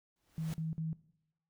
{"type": "noise with exponential growth", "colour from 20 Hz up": "pink", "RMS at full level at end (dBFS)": -46, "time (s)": [0.16, 0.54], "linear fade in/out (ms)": 2, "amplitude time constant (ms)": 82}
{"type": "tone bursts", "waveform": "sine", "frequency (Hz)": 160, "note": "D#3", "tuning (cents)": 49, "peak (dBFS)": -34, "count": 3, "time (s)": [0.38, 0.93], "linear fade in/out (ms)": 0, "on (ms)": 150, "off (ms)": 50}
{"effects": ["noise-tail reverb RT60 0.8 s tail -18 dB re dry"]}